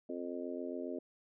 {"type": "harmonic tone", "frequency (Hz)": 87.31, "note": "F2", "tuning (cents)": 0, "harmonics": [3, 4, 5, 6, 7], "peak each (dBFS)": [-42, -43, -45, -50, -45], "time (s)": [0.09, 0.99], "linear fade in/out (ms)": 5, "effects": []}